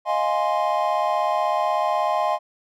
triangle chord, F minor seventh, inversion third, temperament equal, 622.3 / 698.5 / 830.6 / 1046.5 Hz, Eb5 / F5 / Ab5 / C6, 0 / 0 / 0 / 0 cents, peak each -23 dBFS, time 0.05-2.39 s, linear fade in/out 50 ms, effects none

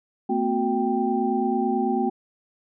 sine tone cluster, 224.5 / 253.6 / 367.3 / 786 Hz, A3 / B3 / F#4 / G5, +35 / +46 / -13 / +4 cents, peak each -26 dBFS, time 0.29-2.1 s, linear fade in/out 10 ms, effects none

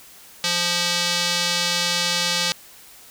square tone with band-pass filter, 174.61 Hz, F3, in tune, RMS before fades -22 dBFS, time 0.44-2.52 s, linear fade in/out 0 ms, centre 4500 Hz, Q 1.5, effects white hiss -46 dBFS RMS until 3.1 s

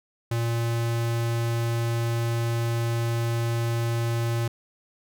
square tone, 116.54 Hz, A#2, in tune, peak -24 dBFS, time 0.31-4.48 s, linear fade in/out 5 ms, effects none

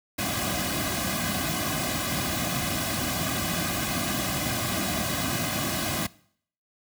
pink noise with comb filter, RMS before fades -28 dBFS, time 0.18-6.07 s, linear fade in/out 10 ms, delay 2.2 ms, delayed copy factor -1, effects noise-tail reverb RT60 0.6 s tail -21 dB re dry + high-pass 60 Hz 12 dB/octave

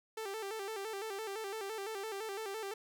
sawtooth tone with vibrato, 416.8 Hz, G#4, 6 cents sharp, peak -35 dBFS, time 0.17-2.74 s, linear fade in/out 5 ms, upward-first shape square, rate 5.9 Hz, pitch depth 100 cents each way, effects none

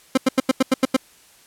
30% pulse tone bursts, 262.3 Hz, C4, 4 cents sharp, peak -10 dBFS, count 8, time 0.15-0.966 s, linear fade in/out 5 ms, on 25 ms, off 88 ms, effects white hiss -52 dBFS RMS until 1.46 s + low-pass 12000 Hz 12 dB/octave

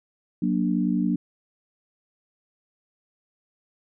sine chord, Gb augmented, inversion none, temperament equal with one note detuned, 185 / 236.2 / 293.7 Hz, Gb3 / Bb3 / D4, 0 / +23 / 0 cents, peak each -24 / -25 / -26 dBFS, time 0.42-1.16 s, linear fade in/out 5 ms, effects none

